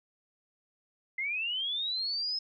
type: linear sweep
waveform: sine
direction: up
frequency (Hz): 2044 to 5180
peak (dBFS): -30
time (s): 1.18-2.39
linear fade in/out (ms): 5
effects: none